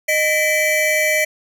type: tone cluster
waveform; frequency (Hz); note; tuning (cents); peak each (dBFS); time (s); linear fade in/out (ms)
square; 617 / 2001 / 2318; D#5 / B6 / D7; -15 / +22 / -23; -20; 0.08-1.25; 10
effects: none